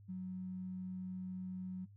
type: tone with tanh clipping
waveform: triangle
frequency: 185 Hz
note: F#3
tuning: in tune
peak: -40 dBFS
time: 0.08-1.86 s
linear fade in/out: 20 ms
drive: 3 dB
effects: noise-tail reverb RT60 0.1 s tail -21 dB re dry + added 101 Hz sine -56 dBFS peak until 1.96 s